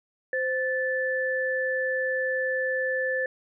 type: tone pair together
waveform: sine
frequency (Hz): 518.6 / 1750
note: C5 / A6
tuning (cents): -15 / -10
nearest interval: octave + major sixth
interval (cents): 2105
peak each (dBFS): -27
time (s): 0.33-3.26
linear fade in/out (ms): 2
effects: none